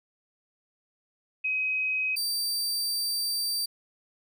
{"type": "tone pair in turn", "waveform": ["sine", "sawtooth"], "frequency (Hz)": [2530, 4662], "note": ["D#7", "D8"], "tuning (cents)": [28, -14], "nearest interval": "major seventh", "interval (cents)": 1058, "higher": "second", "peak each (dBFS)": [-25, -24], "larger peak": "second", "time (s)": [[1.44, 2.16], [2.16, 3.66]], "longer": "second", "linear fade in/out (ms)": 10, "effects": []}